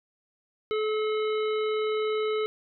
harmonic tone, 430.6 Hz, A4, 37 cents flat, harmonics 1 / 3 / 5 / 7 / 9, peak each -25 / -35 / -39 / -42 / -44 dBFS, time 0.71-2.46 s, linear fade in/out 0 ms, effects none

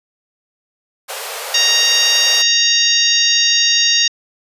pink high-pass noise, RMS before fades -26 dBFS, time 1.08-2.43 s, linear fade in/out 20 ms, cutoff 430 Hz, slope 96 dB/octave
harmonic tone, 932.3 Hz, A#5, in tune, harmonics 2 / 3 / 4 / 5 / 6 / 7, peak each -21 / -18 / -16 / -18 / -17 / -21 dBFS, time 1.54-4.08 s, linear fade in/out 5 ms
effects resampled to 32000 Hz

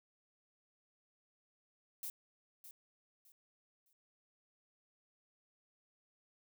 violet noise with echo, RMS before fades -43 dBFS, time 2.03-2.1 s, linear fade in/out 2 ms, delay 610 ms, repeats 3, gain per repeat -11 dB, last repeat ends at 3.93 s, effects none

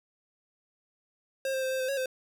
square tone with pitch steps, 535 / 527 / 522 / 525 / 517 / 551 / 518 Hz, C5 / C5 / C5 / C5 / C5 / C#5 / C5, +38 / +12 / -4 / +6 / -21 / -11 / -17 cents, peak -29 dBFS, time 1.45-2.059 s, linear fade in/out 2 ms, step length 87 ms, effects none

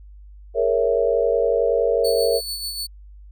sine chord, A# half-diminished seventh, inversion third, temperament equal, 415.3 / 466.2 / 554.4 / 659.3 Hz, G#4 / A#4 / C#5 / E5, 0 / 0 / 0 / 0 cents, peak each -25 / -19 / -22 / -24 dBFS, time 0.54-2.41 s, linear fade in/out 50 ms
sawtooth tone with tremolo, 4455 Hz, C#8, 8 cents sharp, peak -22 dBFS, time 2.04-2.87 s, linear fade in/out 10 ms, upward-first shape sine, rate 6.8 Hz, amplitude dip 45%
effects added 50 Hz sine -40 dBFS peak until 3.31 s

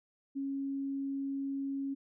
sine tone, 274.7 Hz, C#4, 16 cents flat, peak -33 dBFS, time 0.35-1.95 s, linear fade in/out 20 ms, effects none

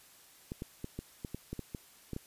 clicks, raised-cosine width 3 ms, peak -25 dBFS, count 11, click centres 0.519 / 0.621 / 0.844 / 0.99 / 1.248 / 1.346 / 1.53 / 1.593 / 1.748 / 2.133 / 2.164 s, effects white hiss -59 dBFS RMS until 2.26 s + resampled to 32000 Hz

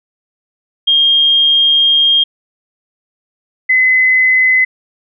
sine tone pair in turn, 3224 / 2031 Hz, G7 / B6, +48 / +48 cents, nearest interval minor sixth, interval 800 cents, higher first, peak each -7 dBFS, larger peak neither, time 0.87-2.24 / 3.69-4.65 s, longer first, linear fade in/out 10 ms, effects none

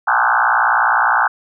sine tone with frequency modulation, 1175 Hz, D6, 1 cent sharp, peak -11 dBFS, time 0.07-1.28 s, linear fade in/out 10 ms, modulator 59.8 Hz, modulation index 6.7, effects none

